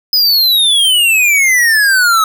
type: exponential sweep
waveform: square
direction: down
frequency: 5070 to 1274 Hz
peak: -8 dBFS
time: 0.13-2.24 s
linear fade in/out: 2 ms
effects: none